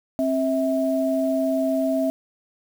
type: tone pair together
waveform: sine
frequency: 266.6 / 650 Hz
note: C4 / E5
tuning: +33 / -24 cents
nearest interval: octave + minor third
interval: 1543 cents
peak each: -22 dBFS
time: 0.19-2.1 s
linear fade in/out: 0 ms
effects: 7-bit